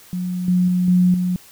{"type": "tone with level steps", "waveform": "sine", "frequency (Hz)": 180.5, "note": "F#3", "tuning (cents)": -43, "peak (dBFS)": [-21, -13, -15, -11, -17], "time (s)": [0.13, 1.36], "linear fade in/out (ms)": 0, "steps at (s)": [0.48, 0.68, 0.88, 1.14], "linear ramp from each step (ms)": 2, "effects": ["white hiss -46 dBFS RMS until 1.51 s"]}